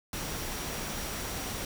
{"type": "tone in noise", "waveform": "sine", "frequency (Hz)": 5700, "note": "F8", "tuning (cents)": 34, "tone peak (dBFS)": -47, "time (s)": [0.13, 1.65], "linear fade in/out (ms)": 2, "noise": "pink", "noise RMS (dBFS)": -36, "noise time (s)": [0.13, 1.65], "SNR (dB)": -14, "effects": []}